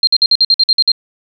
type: tone bursts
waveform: sine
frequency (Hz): 4186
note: C8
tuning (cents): 0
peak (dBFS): -6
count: 10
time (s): 0.03-0.918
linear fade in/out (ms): 2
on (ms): 42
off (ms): 52
effects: none